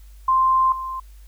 sine tone with level steps, 1046.5 Hz, C6, in tune, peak -14 / -26 dBFS, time 0.28-1 s, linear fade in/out 5 ms, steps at 0.72 s, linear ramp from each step 2 ms, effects added 50 Hz sine -41 dBFS peak until 1.27 s + white hiss -58 dBFS RMS until 1.27 s

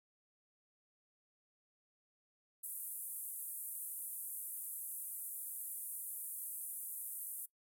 pink band-pass noise, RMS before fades -45 dBFS, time 2.63-7.46 s, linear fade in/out 10 ms, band 9200 to 15000 Hz, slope 48 dB/octave, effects noise-tail reverb RT60 0.1 s tail -20 dB re dry

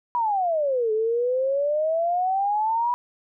sine exponential two-way sweep, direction down then up, 987 to 428.1 to 982 Hz, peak -20 dBFS, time 0.15-2.94 s, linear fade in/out 0 ms, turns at 0.92 s, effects none

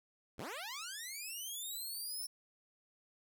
10% pulse linear sweep, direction up, 54.8 to 5400 Hz, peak -34 dBFS, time 0.38-2.27 s, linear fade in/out 10 ms, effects none

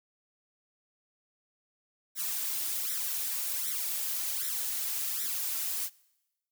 blue noise with flanger, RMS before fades -33 dBFS, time 2.15-5.9 s, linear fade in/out 50 ms, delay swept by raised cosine 0.53 to 3.83 ms, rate 1.3 Hz, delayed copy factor +0.9, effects noise-tail reverb RT60 1.0 s tail -24 dB re dry

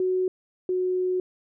sine tone pair in turn, 370 / 367 Hz, F#4 / F#4, 0 / -14 cents, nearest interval unison, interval 14 cents, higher first, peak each -21 / -22 dBFS, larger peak first, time 0-0.28 / 0.69-1.2 s, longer second, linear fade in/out 2 ms, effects none

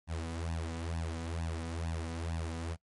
sawtooth tone with flanger, 82.41 Hz, E2, in tune, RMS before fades -37 dBFS, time 0.07-2.77 s, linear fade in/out 50 ms, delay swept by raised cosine 1.1 to 4.1 ms, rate 2.2 Hz, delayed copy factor +0.95, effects noise-tail reverb RT60 0.1 s tail -22 dB re dry + MP3 48 kbps

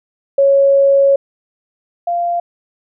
sine tone pair in turn, 553 / 693.5 Hz, C#5 / F5, -4 / -12 cents, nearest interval major third, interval 392 cents, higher second, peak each -7 / -14 dBFS, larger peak first, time 0.38-1.16 / 2.07-2.4 s, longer first, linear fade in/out 5 ms, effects none

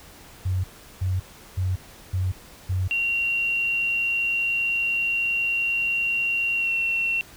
sine tone bursts, 92.7 Hz, F#2, 4 cents sharp, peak -21 dBFS, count 5, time 0.45-2.88 s, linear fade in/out 10 ms, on 190 ms, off 370 ms
sine tone with pitch glide, 2755 to 2720 Hz, F7 to F7, -24 to -46 cents, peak -21 dBFS, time 2.91-7.21 s, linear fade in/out 0 ms, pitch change -22 cents, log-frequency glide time 6.56-6.71 s
effects pink hiss -47 dBFS RMS until 7.36 s

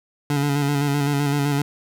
25% pulse tone with vibrato, 143 Hz, D3, 46 cents flat, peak -15 dBFS, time 0.3-1.62 s, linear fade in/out 2 ms, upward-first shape square, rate 7.8 Hz, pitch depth 31 cents each way, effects none

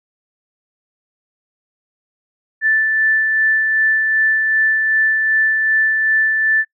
sine tone with tremolo, 1760 Hz, A6, in tune, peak -11 dBFS, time 2.61-6.65 s, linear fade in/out 50 ms, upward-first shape sine, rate 2.6 Hz, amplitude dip 30%, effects noise-tail reverb RT60 0.1 s tail -23 dB re dry

